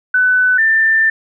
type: tone pair in turn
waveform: sine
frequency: 1500 / 1783.8 Hz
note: F#6 / A6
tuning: +23 / +23 cents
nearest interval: minor third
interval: 300 cents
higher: second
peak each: -9 dBFS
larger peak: neither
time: 0.14-0.58 / 0.58-1.1 s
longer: second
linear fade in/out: 5 ms
effects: none